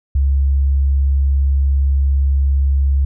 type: tone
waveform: sine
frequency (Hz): 68.7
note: C#2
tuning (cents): -15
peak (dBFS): -11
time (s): 0.15-3.05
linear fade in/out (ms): 5
effects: none